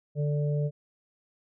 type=harmonic tone; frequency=146.83 Hz; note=D3; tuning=in tune; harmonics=1 / 3 / 4; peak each=-25 / -35 / -37 dBFS; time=0.15-0.71 s; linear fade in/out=50 ms; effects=none